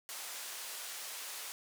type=band-pass noise; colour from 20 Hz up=white; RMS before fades=-44 dBFS; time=0.09-1.52 s; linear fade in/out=0 ms; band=610 to 12000 Hz; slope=12 dB/octave; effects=none